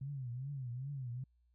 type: tone with vibrato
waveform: sine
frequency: 130.81 Hz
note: C3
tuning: in tune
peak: -39 dBFS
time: 0.01-1.24 s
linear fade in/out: 5 ms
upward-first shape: triangle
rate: 2.5 Hz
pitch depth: 190 cents each way
effects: added 60 Hz sine -69 dBFS peak until 1.54 s